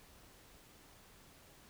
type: silence
effects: pink hiss -61 dBFS RMS until 1.69 s